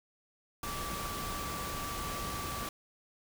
sine tone in noise, 1159 Hz, D6, 23 cents flat, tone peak -40 dBFS, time 0.63-2.69 s, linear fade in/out 2 ms, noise pink, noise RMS -39 dBFS, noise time 0.63-2.69 s, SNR -4 dB, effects none

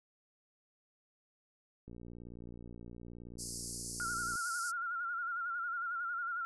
click train, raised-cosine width 3 ms, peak -37 dBFS, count 147, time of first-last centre 1.88-4.355 s, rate 59 Hz
white band-pass noise, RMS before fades -44 dBFS, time 3.38-4.72 s, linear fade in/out 20 ms, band 4600 to 11000 Hz, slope 96 dB/octave
sine tone with vibrato, 1396.9 Hz, F6, in tune, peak -35 dBFS, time 4-6.45 s, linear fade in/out 0 ms, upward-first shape sine, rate 11 Hz, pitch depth 67 cents each way
effects none

